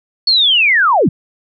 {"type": "linear sweep", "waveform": "sine", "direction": "down", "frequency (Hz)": [4435, 115.1], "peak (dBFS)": -8, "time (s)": [0.27, 1.09], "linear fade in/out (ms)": 5, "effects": []}